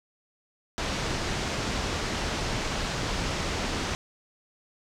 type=low-pass noise; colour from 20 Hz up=pink; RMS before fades=-30 dBFS; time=0.78-3.95 s; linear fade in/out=0 ms; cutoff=6700 Hz; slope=24 dB/octave; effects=none